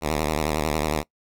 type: tone with vibrato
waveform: 5% pulse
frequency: 76.5 Hz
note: D#2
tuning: 29 cents flat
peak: -11 dBFS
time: 0.01-1.04 s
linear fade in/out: 50 ms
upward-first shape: sine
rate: 11 Hz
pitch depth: 100 cents each way
effects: noise-tail reverb RT60 0.1 s tail -21 dB re dry